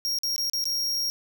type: tone with dropouts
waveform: 45% pulse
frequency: 5588 Hz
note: F8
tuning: in tune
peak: -25 dBFS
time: 0.05-1.1 s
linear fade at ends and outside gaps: 0 ms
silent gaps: 0.187-0.234 / 0.362-0.38 / 0.498-0.534 / 0.641-0.655 s
effects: none